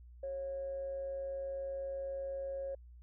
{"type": "tone with amplitude modulation", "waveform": "sine", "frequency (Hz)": 546, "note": "C#5", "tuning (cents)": -26, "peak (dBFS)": -35, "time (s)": [0.23, 2.75], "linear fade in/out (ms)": 5, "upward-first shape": "sine", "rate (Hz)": 164, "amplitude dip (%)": 30, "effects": ["tanh soft clip ceiling -31 dBFS", "added 60 Hz sine -52 dBFS peak until 3.02 s"]}